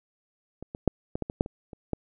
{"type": "clicks", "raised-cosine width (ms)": 2, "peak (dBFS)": [-25, -22, -6, -16, -16, -19, -8, -24, -28, -14], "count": 10, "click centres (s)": [0.626, 0.749, 0.877, 1.155, 1.223, 1.299, 1.409, 1.461, 1.732, 1.933], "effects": []}